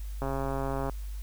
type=click train; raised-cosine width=1 ms; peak=-19 dBFS; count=93; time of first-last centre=0.22-0.896 s; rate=136 Hz; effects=added 50 Hz sine -34 dBFS peak until 1.22 s + white hiss -55 dBFS RMS until 1.22 s